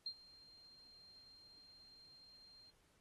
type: tone with ADSR envelope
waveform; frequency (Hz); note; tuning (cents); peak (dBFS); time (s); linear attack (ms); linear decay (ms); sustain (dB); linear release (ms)
sine; 4186; C8; 0; -39; 0.06-2.71; 4; 69; -21; 15
effects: pink hiss -75 dBFS RMS until 3 s + AAC 32 kbps